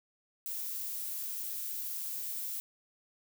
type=noise; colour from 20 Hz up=violet; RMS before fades=-38 dBFS; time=0.46-2.6 s; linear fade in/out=0 ms; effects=none